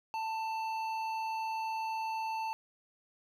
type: tone with hard clipping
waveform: triangle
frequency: 888 Hz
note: A5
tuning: 16 cents sharp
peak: -35 dBFS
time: 0.14-2.53 s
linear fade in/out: 0 ms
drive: 13 dB
effects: none